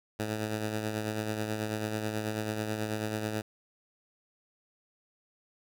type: tone with tremolo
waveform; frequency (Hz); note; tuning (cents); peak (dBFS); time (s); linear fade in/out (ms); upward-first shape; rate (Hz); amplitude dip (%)
10% pulse; 107.8; A2; -35; -21; 0.19-3.42; 10; triangle; 9.2; 50
effects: none